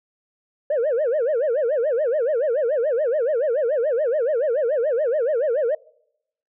sine tone with vibrato, 533 Hz, C5, 32 cents sharp, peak -16 dBFS, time 0.7-5.75 s, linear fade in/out 5 ms, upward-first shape sine, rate 7 Hz, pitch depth 280 cents each way, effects noise-tail reverb RT60 0.8 s tail -26 dB re dry + tanh soft clip ceiling -16 dBFS

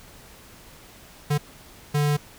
square tone bursts at uneven times, 146.83 Hz, D3, in tune, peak -20 dBFS, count 2, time 1.3-1.38 / 1.94-2.17 s, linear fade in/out 10 ms, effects pink hiss -48 dBFS RMS until 2.38 s

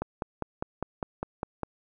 click train, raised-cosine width 1 ms, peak -16 dBFS, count 9, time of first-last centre 0.02-1.633 s, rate 4.96 Hz, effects none

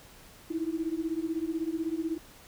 sine beating tone pair, 316.8 / 332.8 Hz, D#4 / E4, +31 / +17 cents, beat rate 16 Hz, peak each -32 / -32 dBFS, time 0.5-2.18 s, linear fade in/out 10 ms, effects pink hiss -53 dBFS RMS until 2.47 s

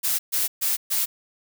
blue noise bursts, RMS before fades -23 dBFS, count 4, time 0.03-1.06 s, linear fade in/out 20 ms, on 160 ms, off 130 ms, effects none

